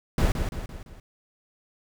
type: noise with echo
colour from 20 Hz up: brown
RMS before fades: -21 dBFS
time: 0.18-0.32 s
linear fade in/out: 2 ms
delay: 170 ms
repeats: 4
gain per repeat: -6 dB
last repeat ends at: 1 s
effects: none